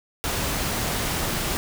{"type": "noise", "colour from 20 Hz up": "pink", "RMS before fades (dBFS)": -26, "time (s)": [0.24, 1.57], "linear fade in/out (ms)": 0, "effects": []}